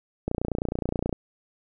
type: click train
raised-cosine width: 2 ms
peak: -13 dBFS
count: 26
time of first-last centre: 0.28-1.127 s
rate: 29.5 Hz
effects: none